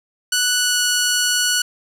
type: tone with pitch glide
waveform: 10% pulse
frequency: 1480 to 1470.6 Hz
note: F#6 to F#6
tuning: 0 to -11 cents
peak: -7 dBFS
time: 0.32-1.62 s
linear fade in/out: 5 ms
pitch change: -11 cents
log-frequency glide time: 0.56-0.82 s
effects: none